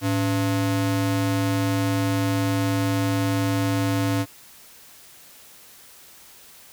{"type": "ring-modulated tone", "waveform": "square", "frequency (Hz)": 196, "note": "G3", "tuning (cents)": 0, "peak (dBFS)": -18, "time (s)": [0.01, 4.26], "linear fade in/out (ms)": 50, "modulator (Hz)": 87.4, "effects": ["white hiss -48 dBFS RMS until 6.72 s"]}